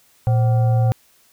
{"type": "tone with frequency modulation", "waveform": "sine", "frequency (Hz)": 116.5, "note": "A#2", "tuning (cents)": -1, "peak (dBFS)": -13, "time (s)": [0.27, 0.92], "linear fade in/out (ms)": 0, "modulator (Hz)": 643, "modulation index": 0.39, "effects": ["white hiss -56 dBFS RMS until 1.32 s"]}